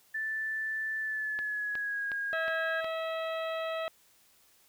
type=tone with pitch glide; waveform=sine; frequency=1760 to 1632.7 Hz; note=A6 to G#6; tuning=0 to -30 cents; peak=-31 dBFS; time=0.14-2.81 s; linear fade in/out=10 ms; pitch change=-130 cents; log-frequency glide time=0.99-2.12 s
type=click train; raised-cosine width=0.3 ms; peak=-25 dBFS; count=5; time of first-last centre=1.39-2.845 s; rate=2.75 Hz
type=harmonic tone; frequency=648 Hz; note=E5; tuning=30 cents flat; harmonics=1 / 2 / 3 / 4 / 5 / 6; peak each=-33 / -39 / -43 / -45 / -47 / -49 dBFS; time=2.33-3.88 s; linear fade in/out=0 ms
effects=white hiss -64 dBFS RMS until 4.68 s